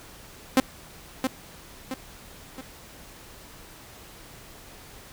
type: tone with echo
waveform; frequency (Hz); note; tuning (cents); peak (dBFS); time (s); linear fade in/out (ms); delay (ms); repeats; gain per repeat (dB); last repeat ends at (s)
sawtooth; 261.6; C4; 0; -11; 0.57-0.6; 2; 670; 3; -7; 2.61
effects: pink hiss -47 dBFS RMS until 5.12 s